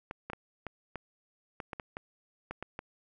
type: clicks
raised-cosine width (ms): 0.5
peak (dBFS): -23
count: 12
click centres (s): 0.111 / 0.3 / 0.333 / 0.667 / 0.957 / 1.602 / 1.732 / 1.798 / 1.969 / 2.51 / 2.626 / 2.791
effects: none